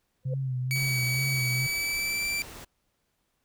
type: tone with exponential growth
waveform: sine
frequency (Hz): 512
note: C5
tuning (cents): -38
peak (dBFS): -30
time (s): 0.23-0.34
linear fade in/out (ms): 5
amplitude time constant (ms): 23
type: tone with vibrato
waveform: sine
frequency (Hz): 130.81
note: C3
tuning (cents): 0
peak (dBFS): -27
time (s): 0.25-1.67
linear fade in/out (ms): 10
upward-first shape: sine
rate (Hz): 2.2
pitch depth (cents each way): 63
type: tone with pitch glide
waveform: sawtooth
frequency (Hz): 2272 to 2343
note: C#7 to D7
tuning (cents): +42 to -5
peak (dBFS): -24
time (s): 0.71-2.42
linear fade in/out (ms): 0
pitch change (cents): +53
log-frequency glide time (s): 1.49-2.3
type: noise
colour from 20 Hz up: pink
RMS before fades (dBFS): -44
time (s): 0.75-2.65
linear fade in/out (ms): 10
effects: pink hiss -75 dBFS RMS until 3.44 s